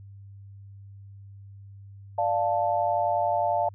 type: chord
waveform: sine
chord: D minor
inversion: none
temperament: equal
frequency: 587.3 / 698.5 / 880 Hz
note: D5 / F5 / A5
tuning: 0 / 0 / 0 cents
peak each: -28 / -25 / -27 dBFS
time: 2.18-3.69 s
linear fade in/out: 5 ms
effects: added 99 Hz sine -43 dBFS peak until 3.74 s